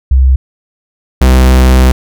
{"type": "tone pair in turn", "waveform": ["sine", "45% pulse"], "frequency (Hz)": [65.41, 64.1], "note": ["C2", "C2"], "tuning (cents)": [0, -35], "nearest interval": "unison", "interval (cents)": 35, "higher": "first", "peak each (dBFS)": -3, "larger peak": "neither", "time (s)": [[0.11, 0.36], [1.21, 1.92]], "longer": "second", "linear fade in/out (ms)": 5, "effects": []}